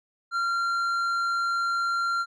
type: tone with tanh clipping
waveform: sine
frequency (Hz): 1379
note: F6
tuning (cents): -22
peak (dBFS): -25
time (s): 0.31-2.26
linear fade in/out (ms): 50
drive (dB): 8
effects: none